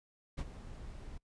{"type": "noise with ADSR envelope", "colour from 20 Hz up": "brown", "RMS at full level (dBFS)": -34, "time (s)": [0.37, 1.18], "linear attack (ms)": 21, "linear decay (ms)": 43, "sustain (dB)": -13, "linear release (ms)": 8, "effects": ["noise-tail reverb RT60 0.1 s tail -23 dB re dry", "resampled to 22050 Hz"]}